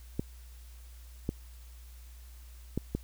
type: clicks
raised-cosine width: 3 ms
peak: -17 dBFS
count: 4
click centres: 0.195 / 1.291 / 2.776 / 2.95 s
effects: added 60 Hz sine -47 dBFS peak until 3.03 s + white hiss -60 dBFS RMS until 3.03 s

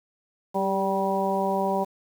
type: harmonic tone with a mistuned harmonic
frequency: 193.6 Hz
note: G3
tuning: 21 cents flat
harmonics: 1 / 2 / 3 / 4 / 5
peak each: -29 / -29 / -28 / -28 / -29 dBFS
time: 0.54-1.85 s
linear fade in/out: 20 ms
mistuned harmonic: 2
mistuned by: +25 cents
effects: 8-bit

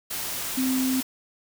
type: tone in noise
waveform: sine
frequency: 260 Hz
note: C4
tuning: 11 cents flat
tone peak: -22 dBFS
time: 0.57-1.01 s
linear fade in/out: 10 ms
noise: white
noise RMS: -31 dBFS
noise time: 0.1-1.03 s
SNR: +6 dB
effects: none

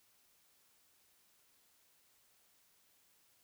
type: silence
effects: white hiss -71 dBFS RMS until 3.43 s

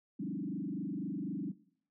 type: tone with frequency modulation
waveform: sine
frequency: 239.1 Hz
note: A#3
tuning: 44 cents sharp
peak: -35 dBFS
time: 0.19-1.52 s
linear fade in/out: 10 ms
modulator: 24 Hz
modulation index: 2.9
effects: noise-tail reverb RT60 0.6 s tail -19 dB re dry

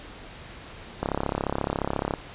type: click train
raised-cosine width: 1 ms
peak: -11 dBFS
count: 39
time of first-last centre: 1.03-2.138 s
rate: 34.3 Hz
effects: pink hiss -43 dBFS RMS until 2.34 s + resampled to 8000 Hz

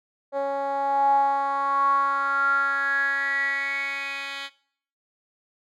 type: tone with band-pass filter sweep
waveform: 10% pulse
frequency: 277.2 Hz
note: C#4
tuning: in tune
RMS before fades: -24 dBFS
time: 0.32-4.5 s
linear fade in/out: 50 ms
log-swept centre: 620 to 2900 Hz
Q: 9.4
effects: noise-tail reverb RT60 0.6 s tail -21 dB re dry

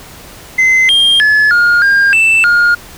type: tone with pitch steps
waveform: sine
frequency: 2056 / 3209 / 1715 / 1422 / 1608 / 2655 / 1421 Hz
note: C7 / G7 / A6 / F6 / G6 / E7 / F6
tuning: -31 / +40 / -45 / +31 / +44 / +12 / +30 cents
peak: -3 dBFS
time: 0.58-2.75 s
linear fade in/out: 10 ms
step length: 310 ms
effects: tanh soft clip ceiling -5 dBFS + pink hiss -34 dBFS RMS until 2.97 s

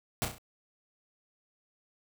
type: noise with echo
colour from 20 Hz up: pink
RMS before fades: -30 dBFS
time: 0.22-0.25 s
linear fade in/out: 0 ms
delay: 33 ms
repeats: 4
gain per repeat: -6 dB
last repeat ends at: 0.382 s
effects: none

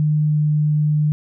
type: tone with pitch glide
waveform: sine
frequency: 151.6 to 150.73 Hz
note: D#3 to D3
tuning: -45 to +45 cents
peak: -14 dBFS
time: 0-1.12 s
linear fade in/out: 0 ms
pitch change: -10 cents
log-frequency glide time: 0.27-0.38 s
effects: none

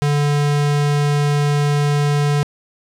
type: tone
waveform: square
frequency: 145.6 Hz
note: D3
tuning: 15 cents flat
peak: -15 dBFS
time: 0.02-2.43 s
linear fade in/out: 0 ms
effects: low-pass 9000 Hz 12 dB/octave + 7-bit

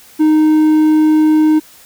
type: tone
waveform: triangle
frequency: 309.6 Hz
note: D#4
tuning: 9 cents flat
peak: -5 dBFS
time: 0.19-1.6 s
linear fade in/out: 20 ms
effects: white hiss -42 dBFS RMS until 1.85 s

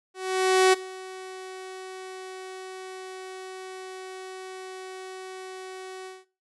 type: tone with ADSR envelope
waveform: sawtooth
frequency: 375.1 Hz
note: F#4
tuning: 24 cents sharp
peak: -11 dBFS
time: 0.14-6.25 s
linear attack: 590 ms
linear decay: 17 ms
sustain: -22 dB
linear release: 190 ms
effects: noise-tail reverb RT60 0.3 s tail -17 dB re dry + resampled to 24000 Hz

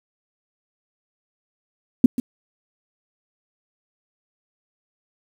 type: tone with echo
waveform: sine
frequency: 249.1 Hz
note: B3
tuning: 15 cents sharp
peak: -5 dBFS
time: 2.04-2.06 s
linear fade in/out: 2 ms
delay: 140 ms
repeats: 1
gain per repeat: -14 dB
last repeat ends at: 2.2 s
effects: 7-bit

